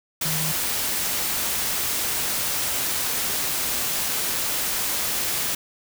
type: tone in noise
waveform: sine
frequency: 156.7 Hz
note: D#3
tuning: 13 cents sharp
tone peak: -28 dBFS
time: 0.25-0.52 s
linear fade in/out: 5 ms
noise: white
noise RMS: -25 dBFS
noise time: 0.21-5.55 s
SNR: -6 dB
effects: none